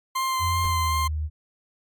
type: tone with vibrato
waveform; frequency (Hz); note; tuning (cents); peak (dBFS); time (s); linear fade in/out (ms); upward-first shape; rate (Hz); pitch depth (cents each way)
40% pulse; 1046.5; C6; 0; -22; 0.15-1.08; 10; sine; 2.7; 15
type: tone with pitch glide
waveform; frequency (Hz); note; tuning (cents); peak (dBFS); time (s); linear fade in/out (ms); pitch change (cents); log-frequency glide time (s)
sine; 87 to 76.62; F2 to D#2; -6 to -26; -24; 0.39-1.3; 50; -220; 0.68-0.98
type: noise with exponential decay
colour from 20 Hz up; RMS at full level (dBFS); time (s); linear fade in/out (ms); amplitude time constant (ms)
brown; -29; 0.64-0.81; 1; 35
effects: MP3 96 kbps